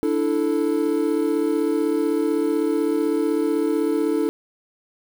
triangle chord, D suspended second, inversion none, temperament equal, 293.7 / 329.6 / 440 Hz, D4 / E4 / A4, 0 / 0 / 0 cents, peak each -21 dBFS, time 0.03-4.29 s, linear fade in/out 0 ms, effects 7-bit

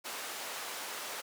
pink band-pass noise, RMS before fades -41 dBFS, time 0.04-1.22 s, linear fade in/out 20 ms, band 610 to 16000 Hz, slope 12 dB/octave, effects none

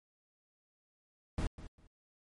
brown noise with echo, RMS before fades -33 dBFS, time 1.38-1.47 s, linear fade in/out 2 ms, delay 200 ms, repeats 2, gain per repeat -14 dB, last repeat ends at 1.87 s, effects MP3 48 kbps

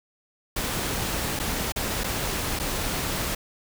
pink noise with dropouts, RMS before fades -28 dBFS, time 0.56-3.35 s, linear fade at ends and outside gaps 5 ms, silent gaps 1.392-1.397 / 1.722-1.76 / 2.037-2.041 / 2.591-2.597 s, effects none

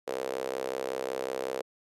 sawtooth tone with high-pass filter, 65.41 Hz, C2, in tune, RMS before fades -34 dBFS, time 0.07-1.62 s, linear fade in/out 10 ms, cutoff 480 Hz, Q 4.5, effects resampled to 32000 Hz

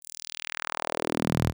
sawtooth tone with high-pass filter sweep, 40 Hz, D#1, 49 cents sharp, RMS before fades -30 dBFS, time 0.01-1.53 s, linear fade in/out 50 ms, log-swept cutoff 9700 to 85 Hz, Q 1.8, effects none

